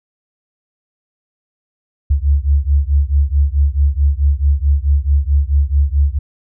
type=beating tone pair; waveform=sine; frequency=69 / 73.6 Hz; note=C#2 / D2; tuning=-7 / +4 cents; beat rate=4.6 Hz; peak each=-13 / -14 dBFS; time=2.1-6.19 s; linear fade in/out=10 ms; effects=none